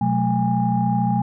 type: tone cluster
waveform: sine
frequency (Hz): 125.4 / 182.9 / 216.7 / 816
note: B2 / F#3 / A3 / G#5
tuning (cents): +27 / -20 / -26 / -31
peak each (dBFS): -22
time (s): 0.01-1.22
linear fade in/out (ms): 5
effects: tanh soft clip ceiling -8 dBFS